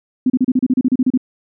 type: tone bursts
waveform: sine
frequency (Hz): 255.1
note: C4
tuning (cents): -44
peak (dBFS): -10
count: 13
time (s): 0.26-1.176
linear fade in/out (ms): 5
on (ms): 40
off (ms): 33
effects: none